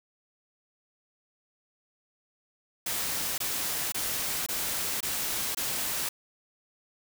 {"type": "noise bursts", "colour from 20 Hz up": "white", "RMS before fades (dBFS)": -31, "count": 6, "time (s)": [2.86, 6.09], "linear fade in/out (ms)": 5, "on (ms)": 520, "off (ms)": 22, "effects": []}